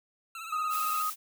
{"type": "tone with vibrato", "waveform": "25% pulse", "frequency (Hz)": 1318.5, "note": "E6", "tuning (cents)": 0, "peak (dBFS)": -35, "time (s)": [0.35, 1.02], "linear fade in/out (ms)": 2, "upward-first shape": "triangle", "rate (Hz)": 17, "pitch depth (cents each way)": 71}
{"type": "tone", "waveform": "sine", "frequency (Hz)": 1249, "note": "D#6", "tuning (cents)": 6, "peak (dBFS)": -28, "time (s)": [0.52, 1.1], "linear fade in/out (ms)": 5}
{"type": "noise", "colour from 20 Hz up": "blue", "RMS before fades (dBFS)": -37, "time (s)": [0.69, 1.16], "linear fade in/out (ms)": 50}
{"effects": []}